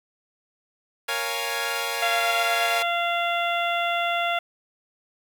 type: chord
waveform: 10% pulse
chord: Bb minor seventh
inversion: none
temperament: equal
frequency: 466.2 / 554.4 / 698.5 / 830.6 Hz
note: Bb4 / Db5 / F5 / Ab5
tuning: 0 / 0 / 0 / 0 cents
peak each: -23 dBFS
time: 1.08-2.83 s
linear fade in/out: 10 ms
type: harmonic tone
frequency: 690 Hz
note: F5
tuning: 21 cents flat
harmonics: 1 / 2 / 3 / 4 / 5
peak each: -25 / -28 / -30 / -31 / -32 dBFS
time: 2.02-4.39 s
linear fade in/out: 5 ms
effects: 8-bit